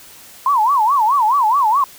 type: tone with vibrato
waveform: sine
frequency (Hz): 987.8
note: B5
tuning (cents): 0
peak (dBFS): -11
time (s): 0.46-1.84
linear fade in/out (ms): 2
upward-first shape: sine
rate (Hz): 4.7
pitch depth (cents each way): 270
effects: white hiss -41 dBFS RMS until 1.98 s